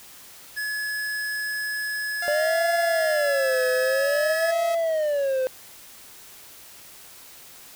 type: tone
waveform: square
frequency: 1700 Hz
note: G#6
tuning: 40 cents sharp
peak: -27 dBFS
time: 0.56-4.52 s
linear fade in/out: 20 ms
type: tone with pitch glide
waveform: sawtooth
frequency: 698 to 643.8 Hz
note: F5 to E5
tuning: -1 to -41 cents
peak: -26 dBFS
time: 2.22-4.75 s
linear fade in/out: 5 ms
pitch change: -140 cents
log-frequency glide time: 3.1-3.65 s
type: tone with vibrato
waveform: triangle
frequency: 587.3 Hz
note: D5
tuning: in tune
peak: -19 dBFS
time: 2.28-5.47 s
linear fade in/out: 0 ms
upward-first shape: sine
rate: 0.53 Hz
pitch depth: 250 cents each way
effects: white hiss -46 dBFS RMS until 7.75 s